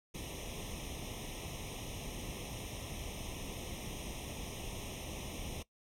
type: noise with comb filter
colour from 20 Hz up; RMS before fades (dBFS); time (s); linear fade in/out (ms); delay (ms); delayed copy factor
pink; -43; 0.14-5.63; 10; 0.33; +1
effects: noise-tail reverb RT60 0.1 s tail -18 dB re dry + low-pass 12000 Hz 12 dB/octave